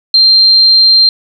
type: tone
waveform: sine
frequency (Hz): 4167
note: C8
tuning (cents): -8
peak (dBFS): -3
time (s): 0.14-1.09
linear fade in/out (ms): 2
effects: none